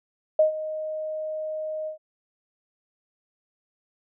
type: tone with ADSR envelope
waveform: sine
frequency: 622.3 Hz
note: D#5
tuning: in tune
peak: -13 dBFS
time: 0.39-1.98 s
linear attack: 4 ms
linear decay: 120 ms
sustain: -15 dB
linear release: 110 ms
effects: none